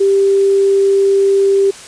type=tone; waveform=sine; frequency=393.4 Hz; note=G4; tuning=6 cents sharp; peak=-8 dBFS; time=0-1.71 s; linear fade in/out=10 ms; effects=white hiss -34 dBFS RMS until 1.87 s + resampled to 22050 Hz